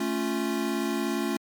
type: chord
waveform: square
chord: A augmented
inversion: none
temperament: equal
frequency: 220 / 277.2 / 349.2 Hz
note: A3 / C#4 / E#4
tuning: 0 / 0 / 0 cents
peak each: -31 dBFS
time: 0-1.37 s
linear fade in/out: 5 ms
effects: MP3 96 kbps